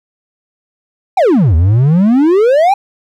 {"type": "exponential two-way sweep", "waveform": "triangle", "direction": "down then up", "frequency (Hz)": [827, 76.5, 827], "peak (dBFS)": -4, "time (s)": [1.17, 2.74], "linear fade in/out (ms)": 5, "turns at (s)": 1.55, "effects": []}